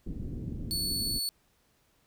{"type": "low-pass noise", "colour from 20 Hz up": "pink", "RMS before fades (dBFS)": -37, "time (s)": [0.06, 1.19], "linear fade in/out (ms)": 5, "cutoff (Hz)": 320, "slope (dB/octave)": 24}
{"type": "tone", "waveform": "sawtooth", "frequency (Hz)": 4435, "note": "C#8", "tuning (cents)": 0, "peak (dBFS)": -27, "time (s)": [0.71, 1.29], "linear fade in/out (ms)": 0}
{"effects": ["pink hiss -69 dBFS RMS until 2.06 s"]}